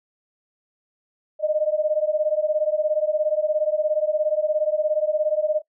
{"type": "beating tone pair", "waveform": "sine", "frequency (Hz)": [604, 621], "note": ["D5", "D#5"], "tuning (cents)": [48, -3], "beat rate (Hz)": 17, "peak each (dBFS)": -22, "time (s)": [1.39, 5.62], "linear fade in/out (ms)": 50, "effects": ["noise-tail reverb RT60 0.1 s tail -19 dB re dry"]}